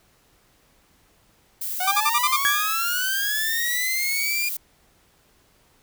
violet noise, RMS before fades -29 dBFS, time 1.61-4.57 s, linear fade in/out 5 ms
sawtooth linear sweep, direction up, 721 to 2424 Hz, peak -20 dBFS, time 1.8-4.49 s, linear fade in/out 5 ms
sawtooth tone bursts, 1189 Hz, D6, 21 cents sharp, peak -14 dBFS, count 6, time 1.87-2.367 s, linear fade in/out 10 ms, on 47 ms, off 43 ms
35% pulse tone with exponential decay, 1661.2 Hz, G#6, in tune, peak -15 dBFS, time 2.45-3.05 s, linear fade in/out 0 ms, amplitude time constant 130 ms
effects pink hiss -60 dBFS RMS until 5.82 s

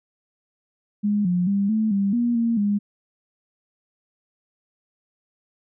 sine tone with pitch steps, 206.7 / 178.1 / 199.4 / 218.3 / 198.3 / 238.5 / 231.5 / 204.4 Hz, G#3 / F3 / G3 / A3 / G3 / A#3 / A#3 / G#3, -8 / +34 / +30 / -13 / +20 / +40 / -12 / -27 cents, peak -18 dBFS, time 1.03-2.79 s, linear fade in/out 20 ms, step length 220 ms, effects none

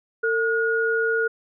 sine tone pair together, 451.4 / 1440.6 Hz, A4 / F#6, +44 / -47 cents, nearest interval octave + minor sixth, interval 2009 cents, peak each -22 dBFS, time 0.23-1.28 s, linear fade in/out 10 ms, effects none

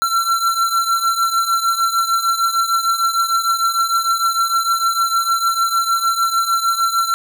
square beating tone pair, 1352 / 1358.6 Hz, E6 / F6, +43 / -48 cents, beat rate 6.6 Hz, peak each -17 / -21 dBFS, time 0.02-7.14 s, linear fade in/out 0 ms, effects none

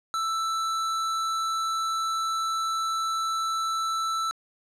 square tone, 1324 Hz, E6, 7 cents sharp, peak -26 dBFS, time 0.14-4.31 s, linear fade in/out 0 ms, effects low-pass 8000 Hz 12 dB/octave

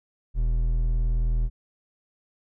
triangle tone with hard clipping, 40.44 Hz, E1, 32 cents flat, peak -22 dBFS, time 0.34-1.5 s, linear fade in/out 50 ms, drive 10 dB, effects none

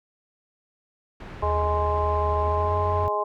pink low-pass noise, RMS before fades -40 dBFS, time 1.2-3.07 s, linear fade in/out 5 ms, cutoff 2100 Hz, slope 12 dB/octave
harmonic tone, 208.4 Hz, G#3, 6 cents sharp, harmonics 2 / 3 / 4 / 5, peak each -29 / -28 / -29 / -26 dBFS, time 1.42-3.24 s, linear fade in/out 10 ms
sine tone with pitch glide, 78.7 to 88.34 Hz, D#2 to F2, +20 to +20 cents, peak -25 dBFS, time 1.43-3.08 s, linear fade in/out 0 ms, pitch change +200 cents, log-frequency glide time 2.45-2.77 s
effects none

